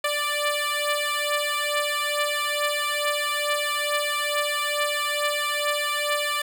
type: beating tone pair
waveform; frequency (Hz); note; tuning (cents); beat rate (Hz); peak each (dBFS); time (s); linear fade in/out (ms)
10% pulse; 587.3 / 589.6; D5 / D5; 0 / +7; 2.3; -17 / -19; 0.04-6.42; 5
effects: none